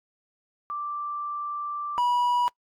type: tone pair in turn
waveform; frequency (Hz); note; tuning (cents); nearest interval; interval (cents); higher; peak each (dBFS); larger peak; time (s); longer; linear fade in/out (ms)
sine / triangle; 1174.7 / 973.4; D6 / B5; 0 / -25; minor third; 325; first; -29 / -19; second; 0.7-1.98 / 1.98-2.48; first; 0
effects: noise-tail reverb RT60 0.1 s tail -24 dB re dry + AAC 64 kbps